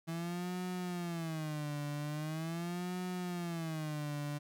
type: tone with vibrato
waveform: 35% pulse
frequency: 163 Hz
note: E3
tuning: 19 cents flat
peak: -35 dBFS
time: 0.07-4.39 s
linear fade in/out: 20 ms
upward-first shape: sine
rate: 0.42 Hz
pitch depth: 190 cents each way
effects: none